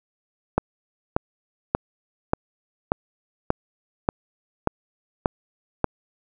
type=click train; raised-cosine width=1 ms; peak=-4 dBFS; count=10; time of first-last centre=0.58-5.843 s; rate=1.71 Hz; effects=none